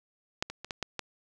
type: clicks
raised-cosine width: 0.2 ms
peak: -11 / -21 / -23 / -17 / -14 / -16 dBFS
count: 6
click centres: 0.425 / 0.5 / 0.646 / 0.708 / 0.827 / 0.993 s
effects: none